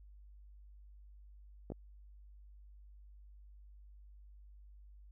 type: clicks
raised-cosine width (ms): 2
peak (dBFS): -29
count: 2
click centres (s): 1.702 / 1.72
effects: added 50 Hz sine -54 dBFS peak until 5.11 s